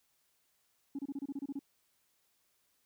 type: tone bursts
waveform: sine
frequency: 278.4 Hz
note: C#4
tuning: 8 cents sharp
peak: -34 dBFS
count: 10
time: 0.95-1.592 s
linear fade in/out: 5 ms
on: 39 ms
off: 28 ms
effects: tanh soft clip ceiling -33 dBFS + white hiss -75 dBFS RMS until 2.85 s